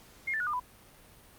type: tone with pitch steps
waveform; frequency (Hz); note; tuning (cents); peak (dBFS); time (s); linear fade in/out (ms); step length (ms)
sine; 2135 / 1764.5 / 1458.2 / 1205.2 / 996; C7 / A6 / F#6 / D6 / B5; +34 / +4 / -26 / +44 / +14; -29; 0.27-0.6; 10; 66
effects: pink hiss -56 dBFS RMS until 1.38 s + Opus 48 kbps